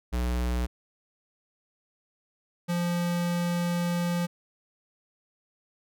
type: tone pair in turn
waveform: square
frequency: 60.8 / 173.87 Hz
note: B1 / F3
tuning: -26 / -7 cents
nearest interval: octave + tritone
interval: 1819 cents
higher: second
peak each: -26 dBFS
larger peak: neither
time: 0.12-0.67 / 2.68-4.27 s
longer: second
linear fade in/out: 20 ms
effects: none